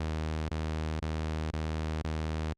sawtooth tone bursts, 78.4 Hz, D#2, 14 cents sharp, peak -27 dBFS, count 5, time 0-2.534 s, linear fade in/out 5 ms, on 490 ms, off 21 ms, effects low-pass 6000 Hz 12 dB/octave + Opus 48 kbps

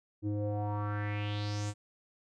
square tone with low-pass filter sweep, 103.83 Hz, G#2, in tune, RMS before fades -34 dBFS, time 0.22-1.74 s, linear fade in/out 50 ms, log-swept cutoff 320 to 8100 Hz, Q 4, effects none

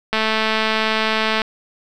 click train, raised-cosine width 0.3 ms, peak -3 dBFS, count 283, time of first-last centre 0.13-1.418 s, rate 219 Hz, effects none

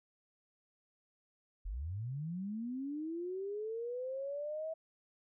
sine linear sweep, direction up, 38.89 to 649 Hz, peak -37 dBFS, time 1.65-4.74 s, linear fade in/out 10 ms, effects none

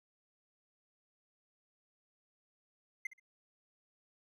triangle tone with echo, 2082 Hz, C7, 9 cents flat, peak -33 dBFS, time 3.05-3.07 s, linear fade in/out 5 ms, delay 64 ms, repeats 2, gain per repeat -14 dB, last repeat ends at 3.198 s, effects none

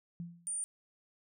sine tone with exponential decay, 171.3 Hz, F3, 33 cents flat, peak -36 dBFS, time 0.2-0.56 s, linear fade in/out 0 ms, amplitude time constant 77 ms
sine tone, 9050 Hz, C#9, 35 cents sharp, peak -34 dBFS, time 0.47-0.64 s, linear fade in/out 0 ms
effects none

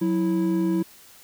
triangle tone pair together, 183.3 / 328.5 Hz, F#3 / E4, -16 / -6 cents, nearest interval minor seventh, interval 1010 cents, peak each -22 / -20 dBFS, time 0.01-0.83 s, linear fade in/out 10 ms, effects white hiss -50 dBFS RMS until 1.23 s

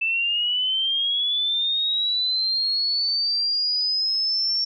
sine linear sweep, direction up, 2637 to 5480 Hz, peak -20 dBFS, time 0.01-4.65 s, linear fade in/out 10 ms, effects none

